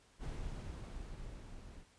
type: noise with level ramp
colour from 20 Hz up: brown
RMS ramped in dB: -41 to -52 dBFS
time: 0.19-1.85 s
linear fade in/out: 50 ms
effects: pink hiss -67 dBFS RMS until 1.98 s + resampled to 22050 Hz